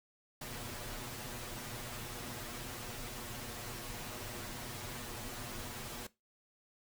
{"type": "noise with comb filter", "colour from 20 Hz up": "pink", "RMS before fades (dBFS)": -44, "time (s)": [0.41, 6.07], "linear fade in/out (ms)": 5, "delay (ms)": 8.3, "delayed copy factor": 0.95, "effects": ["noise-tail reverb RT60 0.2 s tail -18 dB re dry"]}